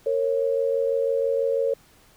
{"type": "tone pair together", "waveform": "sine", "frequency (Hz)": [460.9, 547], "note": ["A#4", "C#5"], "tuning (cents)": [-20, -23], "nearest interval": "minor third", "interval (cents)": 297, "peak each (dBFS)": -23, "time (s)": [0.06, 1.74], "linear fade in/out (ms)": 5, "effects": ["pink hiss -56 dBFS RMS until 2.16 s"]}